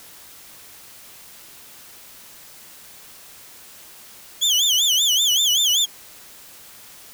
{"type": "tone with vibrato", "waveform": "30% pulse", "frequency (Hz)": 3240, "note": "G#7", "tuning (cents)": -43, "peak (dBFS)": -13, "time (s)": [4.41, 5.86], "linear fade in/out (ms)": 20, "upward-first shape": "sine", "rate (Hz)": 5.2, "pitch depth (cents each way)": 180, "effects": ["white hiss -44 dBFS RMS until 7.13 s"]}